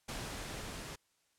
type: noise with level ramp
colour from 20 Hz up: pink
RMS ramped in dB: -41 to -45 dBFS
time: 0.08-0.96 s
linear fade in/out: 10 ms
effects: white hiss -75 dBFS RMS until 1.38 s + low-pass 10000 Hz 12 dB/octave